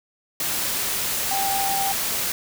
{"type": "tone in noise", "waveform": "sine", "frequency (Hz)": 786, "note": "G5", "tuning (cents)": 4, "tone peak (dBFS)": -23, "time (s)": [1.31, 1.92], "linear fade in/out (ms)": 2, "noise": "white", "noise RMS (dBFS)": -25, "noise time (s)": [0.4, 2.32], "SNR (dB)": -1, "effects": []}